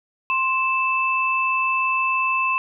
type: tone pair together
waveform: sine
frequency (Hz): 1049.5 / 2637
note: C6 / E7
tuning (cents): +5 / 0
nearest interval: octave + major third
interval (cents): 1595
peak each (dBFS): -21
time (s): 0.3-2.58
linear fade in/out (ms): 0
effects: none